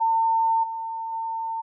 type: tone with level steps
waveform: sine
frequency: 903 Hz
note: A5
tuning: 45 cents sharp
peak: -18 / -28 / -26 dBFS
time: 0-1.62 s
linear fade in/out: 20 ms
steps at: 0.63 / 1.12 s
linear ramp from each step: 10 ms
effects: none